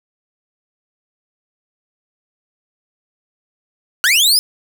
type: linear sweep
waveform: sawtooth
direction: up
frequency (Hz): 1396.9 to 5180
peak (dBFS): -7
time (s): 4.04-4.39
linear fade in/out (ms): 0
effects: none